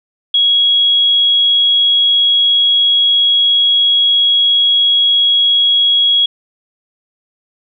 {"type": "tone", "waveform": "sine", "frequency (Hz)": 3319, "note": "G#7", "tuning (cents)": -2, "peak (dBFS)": -8, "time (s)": [0.34, 6.26], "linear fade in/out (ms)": 5, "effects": []}